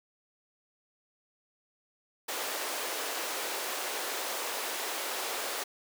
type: high-pass noise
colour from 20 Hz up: pink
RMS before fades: -35 dBFS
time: 2.28-5.64 s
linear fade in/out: 10 ms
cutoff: 400 Hz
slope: 24 dB/octave
effects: none